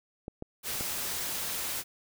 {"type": "clicks", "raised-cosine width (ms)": 2, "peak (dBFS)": -24, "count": 3, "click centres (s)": [0.281, 0.424, 0.809]}
{"type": "noise", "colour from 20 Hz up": "white", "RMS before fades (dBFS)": -34, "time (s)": [0.63, 1.84], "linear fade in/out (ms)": 50}
{"effects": []}